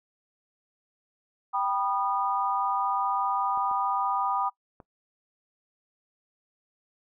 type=chord; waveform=sine; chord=G augmented; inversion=none; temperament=just; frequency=784 / 980 / 1225 Hz; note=G5 / B5 / D#6; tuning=0 / -14 / -27 cents; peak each=-29 dBFS; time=1.53-4.5 s; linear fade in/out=20 ms
type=clicks; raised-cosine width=1 ms; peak=-32 dBFS; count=3; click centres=3.575 / 3.713 / 4.802 s
effects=noise-tail reverb RT60 0.1 s tail -21 dB re dry